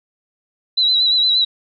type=tone with vibrato; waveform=sine; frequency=3951 Hz; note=B7; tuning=in tune; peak=-12 dBFS; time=0.77-1.45 s; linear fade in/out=10 ms; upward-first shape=sine; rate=8.6 Hz; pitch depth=48 cents each way; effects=none